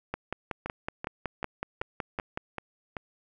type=two click trains; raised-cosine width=0.5 ms; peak=-16 / -19 dBFS; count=13 / 7; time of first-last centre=0.14-2.375 / 0.66-2.968 s; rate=5.37 / 2.6 Hz; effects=none